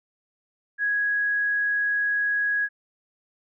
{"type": "tone", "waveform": "sine", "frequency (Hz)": 1662, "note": "G#6", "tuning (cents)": 1, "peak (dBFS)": -21, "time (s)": [0.78, 2.69], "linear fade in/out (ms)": 50, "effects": []}